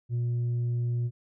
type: tone with tanh clipping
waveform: sine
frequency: 120 Hz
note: B2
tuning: 49 cents flat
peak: -26 dBFS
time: 0.09-1.11 s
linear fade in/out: 50 ms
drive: 2 dB
effects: none